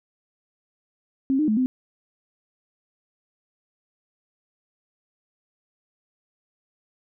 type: tone with pitch steps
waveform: sine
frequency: 268.1 / 305.4 / 215.4 / 256.3 Hz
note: C4 / D#4 / A3 / C4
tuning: +42 / -32 / -37 / -36 cents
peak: -18 dBFS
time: 1.3-1.66 s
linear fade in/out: 0 ms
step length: 90 ms
effects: none